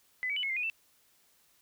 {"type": "tone with pitch steps", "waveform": "sine", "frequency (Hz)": [2010, 2272, 2982, 2179, 2094, 2466, 2664], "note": ["B6", "C#7", "F#7", "C#7", "C7", "D#7", "E7"], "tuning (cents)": [30, 42, 13, -30, 1, -16, 18], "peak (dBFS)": -30, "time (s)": [0.23, 0.699], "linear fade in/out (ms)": 0, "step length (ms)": 67, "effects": ["white hiss -67 dBFS RMS until 1.61 s"]}